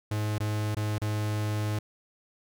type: tone with dropouts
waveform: 45% pulse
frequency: 105.9 Hz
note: G#2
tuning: 34 cents sharp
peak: -27 dBFS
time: 0.11-1.79 s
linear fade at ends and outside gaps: 5 ms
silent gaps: 0.383-0.402 / 0.748-0.767 / 0.983-1.016 s
effects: none